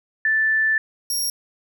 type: tone pair in turn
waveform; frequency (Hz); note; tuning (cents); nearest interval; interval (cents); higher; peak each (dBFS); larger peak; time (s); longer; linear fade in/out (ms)
sine / 20% pulse; 1760 / 5588; A6 / F8; 0 / 0; octave + minor sixth; 2000; second; -16 / -16; neither; 0.25-0.78 / 1.1-1.3; first; 2
effects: none